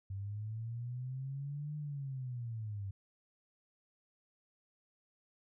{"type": "linear two-way sweep", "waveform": "sine", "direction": "up then down", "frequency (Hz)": [95.9, 151, 95.9], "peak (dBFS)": -38, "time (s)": [0.1, 2.91], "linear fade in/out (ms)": 5, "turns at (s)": 1.76, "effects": []}